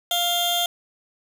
40% pulse tone cluster, 698 / 3215 / 3551 Hz, F5 / G7 / A7, -1 / +43 / +15 cents, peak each -24 dBFS, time 0.11-0.66 s, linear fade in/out 2 ms, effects none

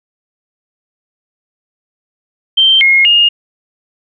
sine tone with pitch steps, 3134 / 2152 / 2841 Hz, G7 / C7 / F7, -1 / +48 / +29 cents, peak -5 dBFS, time 2.57-3.29 s, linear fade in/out 10 ms, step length 240 ms, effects none

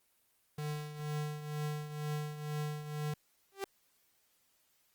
square tone with tremolo, 150 Hz, D3, 37 cents sharp, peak -34 dBFS, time 0.58-3.14 s, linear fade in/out 5 ms, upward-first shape triangle, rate 2.1 Hz, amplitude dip 70%
sawtooth tone with exponential growth, 392 Hz, G4, in tune, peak -28 dBFS, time 3.52-3.64 s, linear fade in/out 1 ms, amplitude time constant 26 ms
effects white hiss -73 dBFS RMS until 4.94 s + Opus 24 kbps

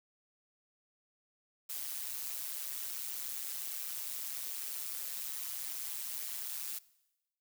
blue noise with amplitude modulation, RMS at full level -37 dBFS, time 1.69-6.79 s, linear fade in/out 10 ms, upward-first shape sine, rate 140 Hz, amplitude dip 75%, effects noise-tail reverb RT60 1.0 s tail -21 dB re dry

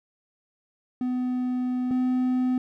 triangle tone pair in turn, 251 / 253.6 Hz, B3 / B3, +28 / +46 cents, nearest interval unison, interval 18 cents, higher second, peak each -22 / -19 dBFS, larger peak second, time 1.01-1.91 / 1.91-2.58 s, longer first, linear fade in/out 2 ms, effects none

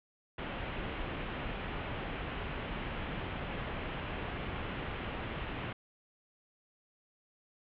pink low-pass noise, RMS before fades -39 dBFS, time 0.38-5.73 s, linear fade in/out 5 ms, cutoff 3200 Hz, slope 48 dB/octave, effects none

